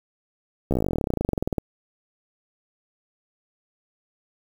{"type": "slowing click train", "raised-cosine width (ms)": 2, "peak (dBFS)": -10, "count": 30, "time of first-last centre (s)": [0.71, 1.583], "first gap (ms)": 14, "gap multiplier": 1.05, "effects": ["7-bit"]}